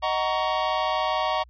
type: chord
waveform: square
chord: D# minor seventh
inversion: none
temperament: just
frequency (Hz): 622.3 / 746.7 / 933.4 / 1120.1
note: D#5 / F#5 / A#5 / C#6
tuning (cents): 0 / +16 / +2 / +18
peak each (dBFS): -29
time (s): 0.02-1.44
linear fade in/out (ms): 20
effects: added 60 Hz sine -49 dBFS peak until 1.49 s + resampled to 11025 Hz